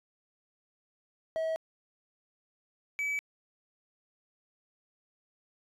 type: tone pair in turn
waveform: triangle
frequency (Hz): 644 / 2291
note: E5 / D7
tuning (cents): -41 / -44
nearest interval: octave + minor seventh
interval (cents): 2197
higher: second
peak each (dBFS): -27 / -28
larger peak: first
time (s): 1.36-1.56 / 2.99-3.19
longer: neither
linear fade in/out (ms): 0
effects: resampled to 32000 Hz